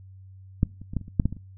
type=clicks; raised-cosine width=5 ms; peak=-7 / -28 / -22 / -13 / -29 / -28 / -7 / -10 / -21 / -29 dBFS; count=10; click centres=0.631 / 0.816 / 0.935 / 0.967 / 1.013 / 1.081 / 1.198 / 1.256 / 1.326 / 1.367 s; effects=noise-tail reverb RT60 0.3 s tail -23 dB re dry + added 95 Hz sine -44 dBFS peak until 1.57 s